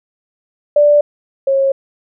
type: tone pair in turn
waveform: sine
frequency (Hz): 587.3 / 543.3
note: D5 / C#5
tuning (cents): 0 / -35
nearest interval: minor second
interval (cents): 135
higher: first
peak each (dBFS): -6 / -10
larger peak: first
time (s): 0.76-1.01 / 1.47-1.72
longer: neither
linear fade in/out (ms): 5
effects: none